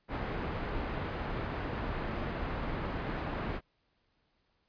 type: low-pass noise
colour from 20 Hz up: pink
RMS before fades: -36 dBFS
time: 0.08-3.61 s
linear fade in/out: 50 ms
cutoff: 1800 Hz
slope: 12 dB/octave
effects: pink hiss -75 dBFS RMS until 4.68 s + resampled to 11025 Hz